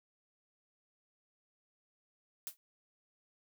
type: noise with exponential decay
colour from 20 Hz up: blue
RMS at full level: -37 dBFS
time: 2.47-2.57 s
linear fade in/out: 0 ms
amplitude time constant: 20 ms
effects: none